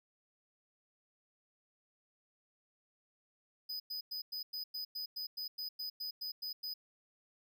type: tone bursts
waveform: square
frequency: 4991 Hz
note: D#8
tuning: 5 cents sharp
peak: -39 dBFS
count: 15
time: 3.69-6.74 s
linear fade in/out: 10 ms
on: 110 ms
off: 100 ms
effects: none